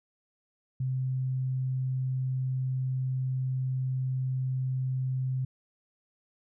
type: tone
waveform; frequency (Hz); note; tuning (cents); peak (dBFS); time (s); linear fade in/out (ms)
sine; 130; C3; -11; -27; 0.8-5.45; 5
effects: none